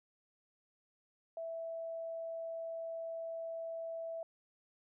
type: tone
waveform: sine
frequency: 659 Hz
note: E5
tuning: 1 cent flat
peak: -39 dBFS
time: 1.37-4.23 s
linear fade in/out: 2 ms
effects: none